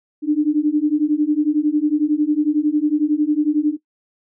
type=beating tone pair; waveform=sine; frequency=294.2 / 305.2 Hz; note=D4 / D#4; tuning=+3 / -33 cents; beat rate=11 Hz; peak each=-17 dBFS; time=0.22-3.77 s; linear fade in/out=50 ms; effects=noise-tail reverb RT60 0.1 s tail -18 dB re dry